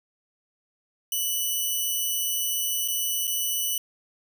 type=tone with dropouts; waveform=5% pulse; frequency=2971 Hz; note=F#7; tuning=6 cents sharp; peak=-16 dBFS; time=1.12-3.78 s; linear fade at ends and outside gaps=2 ms; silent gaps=2.878-2.883 / 3.271-3.276 s; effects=none